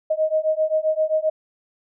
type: beating tone pair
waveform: sine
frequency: 622.3 / 629.9 Hz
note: D#5 / D#5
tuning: 0 / +21 cents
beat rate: 7.6 Hz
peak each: -21 dBFS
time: 0.1-1.3 s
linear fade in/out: 10 ms
effects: none